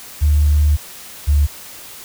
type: tone pair in turn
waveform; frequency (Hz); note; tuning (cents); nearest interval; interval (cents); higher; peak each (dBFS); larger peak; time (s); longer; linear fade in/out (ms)
sine; 74.4 / 72.87; D2 / D2; +23 / -13; unison; 36; first; -9; neither; 0.21-0.77 / 1.27-1.47; first; 20
effects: tanh soft clip ceiling -5 dBFS + white hiss -36 dBFS RMS until 2.04 s